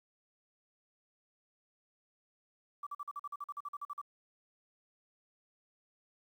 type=tone bursts; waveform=sine; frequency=1159 Hz; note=D6; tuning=23 cents flat; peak=-38 dBFS; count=15; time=2.83-4.015 s; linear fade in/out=5 ms; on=37 ms; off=45 ms; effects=11-bit